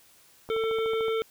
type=click train; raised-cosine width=1 ms; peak=-27 dBFS; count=9; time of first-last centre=0.49-1.083 s; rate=13.5 Hz
type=harmonic tone; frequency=446.6 Hz; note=A4; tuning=26 cents sharp; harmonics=1 / 3 / 5 / 7 / 8; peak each=-25 / -35 / -39 / -42 / -43 dBFS; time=0.5-1.22 s; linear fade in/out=0 ms
effects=white hiss -58 dBFS RMS until 1.3 s